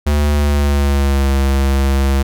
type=tone with pitch glide; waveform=square; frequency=73.42 to 68.11 Hz; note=D2 to C#2; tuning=0 to -30 cents; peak=-12 dBFS; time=0.06-2.23 s; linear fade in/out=10 ms; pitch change=-130 cents; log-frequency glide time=0.32-1.3 s; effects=none